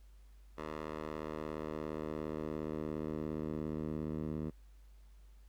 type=tone with band-pass filter sweep; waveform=10% pulse; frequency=77.2 Hz; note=D#2; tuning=13 cents flat; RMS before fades=-40 dBFS; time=0.57-4.51 s; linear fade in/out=20 ms; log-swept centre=900 to 200 Hz; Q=0.79; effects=added 50 Hz sine -55 dBFS peak until 5.48 s + pink hiss -73 dBFS RMS until 5.48 s